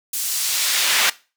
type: noise with high-pass filter sweep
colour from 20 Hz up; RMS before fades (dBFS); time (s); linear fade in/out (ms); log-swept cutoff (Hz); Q
brown; -20; 0.13-1.1; 5; 9100 to 1900; 0.73
effects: noise-tail reverb RT60 0.3 s tail -19 dB re dry